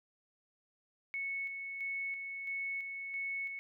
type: tone with tremolo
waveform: sine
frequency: 2207 Hz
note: C#7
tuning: 8 cents flat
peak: -35 dBFS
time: 1.14-3.59 s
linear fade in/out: 0 ms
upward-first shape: square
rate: 1.5 Hz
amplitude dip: 40%
effects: none